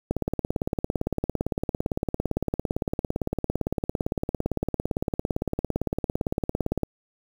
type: click train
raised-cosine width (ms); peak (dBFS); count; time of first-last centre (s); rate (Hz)
2; -11; 120; 0.11-6.833; 17.7
effects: 7-bit